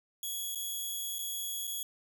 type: tone with dropouts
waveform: 5% pulse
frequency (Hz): 3349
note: G#7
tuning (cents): +14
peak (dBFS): -27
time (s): 0.23-1.83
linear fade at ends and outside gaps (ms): 2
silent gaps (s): 0.549-0.556 / 1.185-1.19 / 1.671-1.675
effects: none